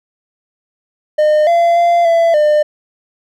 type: tone with pitch steps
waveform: triangle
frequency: 608 / 683 / 689 / 670 / 601 Hz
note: D#5 / F5 / F5 / E5 / D5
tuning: -40 / -39 / -24 / +28 / +40 cents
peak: -6 dBFS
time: 1.18-2.63 s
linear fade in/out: 10 ms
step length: 290 ms
effects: none